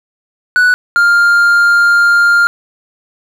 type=tone pair in turn; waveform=triangle; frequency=1480 / 1401.6 Hz; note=F#6 / F6; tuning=0 / +6 cents; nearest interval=minor second; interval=94 cents; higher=first; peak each=-4 dBFS; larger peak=neither; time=0.56-0.74 / 0.96-2.47 s; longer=second; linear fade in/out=0 ms; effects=none